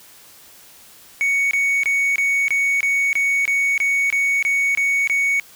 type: tone bursts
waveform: triangle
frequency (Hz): 2229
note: C#7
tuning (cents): +9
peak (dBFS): -14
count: 13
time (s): 1.21-5.398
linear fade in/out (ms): 0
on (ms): 300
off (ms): 24
effects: white hiss -46 dBFS RMS until 5.55 s